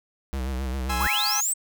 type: tone with vibrato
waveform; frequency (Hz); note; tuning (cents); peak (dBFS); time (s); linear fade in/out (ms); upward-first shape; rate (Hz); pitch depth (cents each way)
square; 65.3; C2; -3; -27; 0.33-1.07; 0; sine; 7.5; 73
type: chord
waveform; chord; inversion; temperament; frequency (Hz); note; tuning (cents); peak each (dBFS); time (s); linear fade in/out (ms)
sawtooth; Ab augmented; none; equal; 830.6 / 1046.5 / 1318.5; Ab5 / C6 / E6; 0 / 0 / 0; -25 / -30 / -27; 0.89-1.41; 10
type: linear sweep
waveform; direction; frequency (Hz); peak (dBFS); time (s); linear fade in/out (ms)
sine; up; 830.6 to 8372; -23; 1-1.54; 10
type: noise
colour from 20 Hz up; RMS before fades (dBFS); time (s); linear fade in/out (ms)
violet; -33; 1-1.53; 10
effects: none